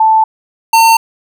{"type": "tone pair in turn", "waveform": ["sine", "square"], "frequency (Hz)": [880, 905.8], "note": ["A5", "A#5"], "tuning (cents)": [0, -50], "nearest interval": "minor second", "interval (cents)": 50, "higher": "second", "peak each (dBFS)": -5, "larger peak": "neither", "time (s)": [[0, 0.24], [0.73, 0.97]], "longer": "neither", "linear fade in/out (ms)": 5, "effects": []}